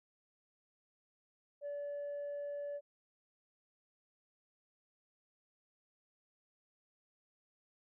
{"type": "tone", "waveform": "sine", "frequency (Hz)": 576, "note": "D5", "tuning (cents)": -34, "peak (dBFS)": -37, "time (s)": [1.61, 2.81], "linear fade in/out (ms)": 50, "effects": ["tanh soft clip ceiling -37 dBFS"]}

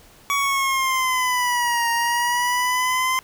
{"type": "exponential two-way sweep", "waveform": "25% pulse", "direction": "down then up", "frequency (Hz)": [1131, 932.3, 1039], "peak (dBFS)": -15, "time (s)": [0.3, 3.19], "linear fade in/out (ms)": 0, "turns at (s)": 1.9, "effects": ["pink hiss -50 dBFS RMS until 3.23 s"]}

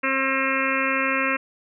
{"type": "harmonic tone", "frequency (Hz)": 267.5, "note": "C4", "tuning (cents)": 38, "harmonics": [1, 2, 4, 5, 6, 7, 8, 9, 10], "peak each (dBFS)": [-29, -29, -29, -29, -29, -29, -29, -29, -29], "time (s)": [0.03, 1.37], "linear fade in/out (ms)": 10, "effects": []}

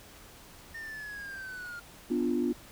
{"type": "linear sweep", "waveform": "triangle", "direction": "down", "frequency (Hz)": [1830, 1400], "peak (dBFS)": -37, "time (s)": [0.74, 1.8], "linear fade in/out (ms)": 10}
{"type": "chord", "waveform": "sine", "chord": "B diminished", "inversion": "none", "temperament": "equal", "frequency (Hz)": [246.9, 293.7, 349.2], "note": ["B3", "D4", "F4"], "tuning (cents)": [0, 0, 0], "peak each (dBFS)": [-29, -31, -30], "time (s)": [2.1, 2.53], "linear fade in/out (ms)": 10}
{"effects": ["tanh soft clip ceiling -18 dBFS", "pink hiss -52 dBFS RMS until 2.71 s"]}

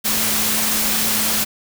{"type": "tone in noise", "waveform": "sine", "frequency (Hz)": 216.4, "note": "A3", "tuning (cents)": -29, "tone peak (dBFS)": -29, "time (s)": [0.04, 1.45], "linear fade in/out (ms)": 20, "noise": "white", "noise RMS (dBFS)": -19, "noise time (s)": [0.04, 1.45], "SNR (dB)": -13, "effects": []}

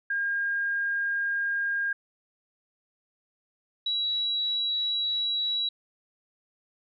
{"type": "tone pair in turn", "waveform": "sine", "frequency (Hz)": [1615, 3899], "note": ["G#6", "B7"], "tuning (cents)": [-49, -23], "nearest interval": "octave + minor third", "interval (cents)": 1526, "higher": "second", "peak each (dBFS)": -25, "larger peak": "neither", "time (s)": [[0.1, 1.93], [3.86, 5.69]], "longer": "neither", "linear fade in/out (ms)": 5, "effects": []}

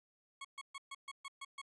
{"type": "tone bursts", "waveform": "20% pulse", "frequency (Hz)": 1100, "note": "C#6", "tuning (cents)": -14, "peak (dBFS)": -39, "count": 8, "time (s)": [0.41, 1.616], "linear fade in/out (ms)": 5, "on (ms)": 37, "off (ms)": 130, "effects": ["resampled to 22050 Hz"]}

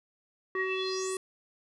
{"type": "tone with low-pass filter sweep", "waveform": "square", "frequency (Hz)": 377.2, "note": "F#4", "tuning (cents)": 33, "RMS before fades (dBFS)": -32, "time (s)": [0.55, 1.17], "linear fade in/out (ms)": 2, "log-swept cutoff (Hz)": [1600, 9900], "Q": 7.6, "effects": []}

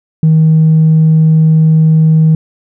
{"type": "tone with tanh clipping", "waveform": "triangle", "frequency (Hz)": 158.4, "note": "D#3", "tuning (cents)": 31, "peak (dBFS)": -4, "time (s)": [0.23, 2.35], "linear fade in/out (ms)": 2, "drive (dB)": 5, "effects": []}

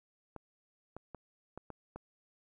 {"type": "clicks", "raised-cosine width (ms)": 1, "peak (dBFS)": -30, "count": 6, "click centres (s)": [0.363, 0.966, 1.147, 1.576, 1.703, 1.96], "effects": ["12-bit"]}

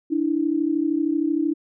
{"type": "tone pair together", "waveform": "sine", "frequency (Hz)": [293.6, 326.6], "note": ["D4", "E4"], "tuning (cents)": [0, -16], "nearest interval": "major second", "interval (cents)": 184, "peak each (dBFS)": -22, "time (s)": [0.1, 1.54], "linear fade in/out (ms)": 20, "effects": []}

